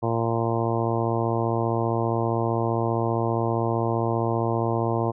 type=harmonic tone; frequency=115.2 Hz; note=A#2; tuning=20 cents flat; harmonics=1 / 2 / 3 / 4 / 5 / 6 / 7 / 8 / 9; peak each=-26 / -31 / -28 / -30 / -32 / -31 / -34 / -33 / -34 dBFS; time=0.02-5.12 s; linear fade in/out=20 ms; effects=none